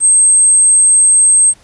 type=tone; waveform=sine; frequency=8372 Hz; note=C9; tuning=in tune; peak=-5 dBFS; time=0-1.54 s; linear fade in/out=50 ms; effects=pink hiss -47 dBFS RMS until 1.63 s + resampled to 24000 Hz